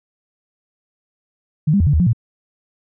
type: tone with pitch steps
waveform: sine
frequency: 152.7 / 200.8 / 84 / 144.5 / 77 / 176.7 / 115.4 Hz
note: D#3 / G3 / E2 / D3 / D#2 / F3 / A#2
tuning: -32 / +42 / +33 / -28 / -17 / +21 / -17 cents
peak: -11 dBFS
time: 1.67-2.132 s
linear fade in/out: 10 ms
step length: 66 ms
effects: none